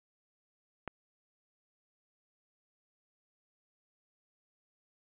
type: click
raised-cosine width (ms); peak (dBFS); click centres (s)
0.5; -22; 0.877
effects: resampled to 8000 Hz + 10-bit